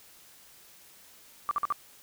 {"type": "tone bursts", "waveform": "sine", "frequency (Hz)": 1171, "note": "D6", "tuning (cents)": -5, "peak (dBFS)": -24, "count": 4, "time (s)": [1.49, 1.724], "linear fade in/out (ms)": 0, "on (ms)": 21, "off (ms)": 50, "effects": ["white hiss -55 dBFS RMS until 2.02 s"]}